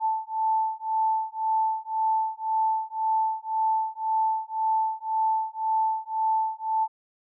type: beating tone pair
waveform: sine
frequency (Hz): 880 / 881.9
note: A5 / A5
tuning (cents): 0 / +4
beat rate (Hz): 1.9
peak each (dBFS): -26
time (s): 0-6.88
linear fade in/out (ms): 50
effects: none